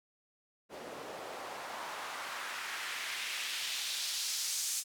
white noise with band-pass filter sweep, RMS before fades -39 dBFS, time 0.69-4.84 s, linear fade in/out 50 ms, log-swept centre 410 to 7100 Hz, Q 1.3, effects none

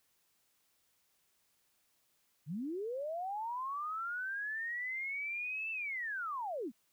sine linear two-way sweep, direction up then down, 130.81 to 2669 to 192.6 Hz, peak -36 dBFS, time 2.46-6.72 s, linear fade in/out 50 ms, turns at 5.71 s, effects white hiss -75 dBFS RMS until 6.92 s

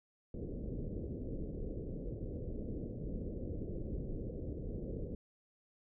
pink low-pass noise, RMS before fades -41 dBFS, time 0.34-5.15 s, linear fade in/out 2 ms, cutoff 520 Hz, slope 48 dB/octave, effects none

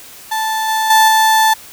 35% pulse tone with level steps, 879 Hz, A5, 2 cents flat, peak -14 / -12 / -5 / -7 dBFS, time 0.31-1.54 s, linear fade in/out 10 ms, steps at 0.68 / 0.9 / 1.08 s, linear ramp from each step 5 ms, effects white hiss -37 dBFS RMS until 1.72 s

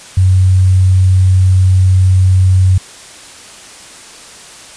sine tone with sample-and-hold, 93.3 Hz, F#2, 15 cents sharp, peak -5 dBFS, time 0.17-2.78 s, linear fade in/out 5 ms, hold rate 8820 Hz, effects white hiss -34 dBFS RMS until 4.76 s + resampled to 22050 Hz

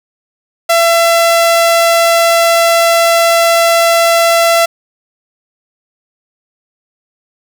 sawtooth tone, 673 Hz, E5, 36 cents sharp, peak -3 dBFS, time 0.69-4.66 s, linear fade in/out 10 ms, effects none

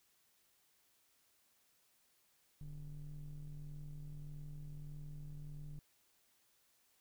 triangle ring-modulated tone, 64.1 Hz, C2, 35 cents flat, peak -40 dBFS, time 2.61-5.79 s, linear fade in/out 0 ms, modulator 84.9 Hz, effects white hiss -74 dBFS RMS until 7 s

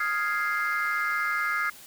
sine chord, F minor seventh, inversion third, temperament equal, 1244.5 / 1396.9 / 1661.2 / 2093 Hz, Eb6 / F6 / Ab6 / C7, 0 / 0 / 0 / 0 cents, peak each -29 dBFS, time 0-1.7 s, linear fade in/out 5 ms, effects tanh soft clip ceiling -19 dBFS + white hiss -48 dBFS RMS until 1.86 s

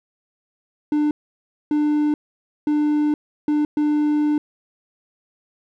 triangle tone bursts at uneven times, 298.4 Hz, D4, 28 cents sharp, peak -14 dBFS, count 5, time 0.92-1.11 / 1.71-2.14 / 2.67-3.14 / 3.48-3.65 / 3.77-4.38 s, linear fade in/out 2 ms, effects none

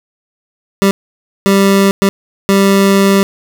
25% pulse tone bursts at uneven times, 196.5 Hz, G3, 4 cents sharp, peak -3 dBFS, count 4, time 0.82-0.91 / 1.46-1.91 / 2.02-2.09 / 2.49-3.23 s, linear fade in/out 0 ms, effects none

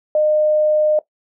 sine tone, 610 Hz, D#5, 34 cents flat, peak -12 dBFS, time 0.15-0.99 s, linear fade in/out 2 ms, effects noise-tail reverb RT60 0.1 s tail -17 dB re dry

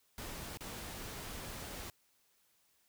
pink noise with dropouts, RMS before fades -45 dBFS, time 0.18-1.9 s, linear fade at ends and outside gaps 1 ms, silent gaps 0.573-0.607 s, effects white hiss -73 dBFS RMS until 2.88 s

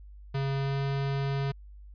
square tone with pitch glide, 137.1 to 138.21 Hz, C#3 to C#3, -19 to -5 cents, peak -28 dBFS, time 0.34-1.52 s, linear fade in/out 10 ms, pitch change +14 cents, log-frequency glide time 0.53-0.8 s, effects added 50 Hz sine -45 dBFS peak until 1.94 s + resampled to 11025 Hz

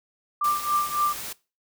sine tone with tremolo, 1184 Hz, D6, 14 cents sharp, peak -18 dBFS, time 0.41-1.13 s, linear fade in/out 5 ms, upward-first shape triangle, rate 3.6 Hz, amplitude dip 90%
white noise, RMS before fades -35 dBFS, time 0.44-1.33 s, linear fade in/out 5 ms
effects noise-tail reverb RT60 0.3 s tail -21 dB re dry

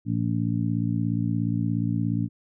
harmonic tone, 57 Hz, A#1, 38 cents flat, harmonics 2 / 3 / 4 / 5, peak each -26 / -28 / -29 / -30 dBFS, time 0.05-2.29 s, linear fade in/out 50 ms, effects none

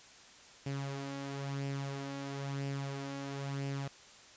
sawtooth tone with flanger, 138.59 Hz, C#3, in tune, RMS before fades -39 dBFS, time 0.66-3.88 s, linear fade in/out 5 ms, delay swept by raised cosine 0.38 to 3.58 ms, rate 1 Hz, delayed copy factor +0.5, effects white hiss -56 dBFS RMS until 4.36 s + resampled to 16000 Hz

